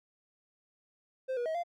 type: tone with pitch steps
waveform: triangle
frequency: 521 / 482.4 / 638 / 692 Hz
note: C5 / B4 / D#5 / F5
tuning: -7 / -41 / +43 / -16 cents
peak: -29 dBFS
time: 1.28-1.636 s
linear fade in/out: 20 ms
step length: 89 ms
effects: none